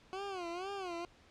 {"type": "tone with vibrato", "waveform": "20% pulse", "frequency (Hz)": 368.4, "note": "F#4", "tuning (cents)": -7, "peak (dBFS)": -34, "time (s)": [0.13, 1.05], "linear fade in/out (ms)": 0, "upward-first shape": "sine", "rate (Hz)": 2.1, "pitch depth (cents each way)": 150, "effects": ["pink hiss -63 dBFS RMS until 1.3 s", "low-pass 5000 Hz 12 dB/octave"]}